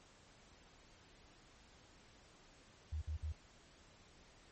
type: tone bursts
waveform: sine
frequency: 77.2 Hz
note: D#2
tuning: 13 cents flat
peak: -38 dBFS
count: 3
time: 2.92-3.325 s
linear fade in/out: 10 ms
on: 99 ms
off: 54 ms
effects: pink hiss -64 dBFS RMS until 4.51 s + MP3 32 kbps